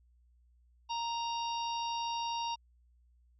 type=harmonic tone; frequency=932.3 Hz; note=A#5; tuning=in tune; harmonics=1 / 3 / 4 / 5 / 6; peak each=-34 / -43 / -45 / -48 / -46 dBFS; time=0.89-2.56 s; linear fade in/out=20 ms; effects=added 60 Hz sine -63 dBFS peak until 3.39 s